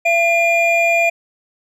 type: tone pair together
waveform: triangle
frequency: 677.1 / 2410 Hz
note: E5 / D7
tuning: +46 / +44 cents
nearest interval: octave + minor seventh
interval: 2198 cents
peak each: -13 dBFS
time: 0.05-1.1 s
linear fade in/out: 10 ms
effects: resampled to 32000 Hz